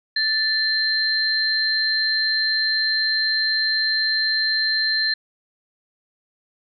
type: tone pair together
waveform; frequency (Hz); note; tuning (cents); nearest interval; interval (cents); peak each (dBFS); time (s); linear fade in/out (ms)
sine; 1760 / 4136; A6 / C8; 0 / -21; octave + minor third; 1479; -22 / -20; 0.16-5.14; 5
effects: none